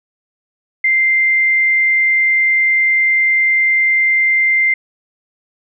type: tone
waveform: sine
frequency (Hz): 2090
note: C7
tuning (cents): -2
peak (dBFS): -10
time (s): 0.84-4.74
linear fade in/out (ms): 5
effects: none